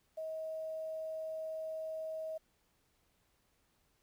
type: tone with quantisation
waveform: sine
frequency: 636 Hz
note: D#5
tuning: 38 cents sharp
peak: -38 dBFS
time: 0.17-2.38 s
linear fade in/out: 10 ms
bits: 11
effects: pink hiss -75 dBFS RMS until 4.02 s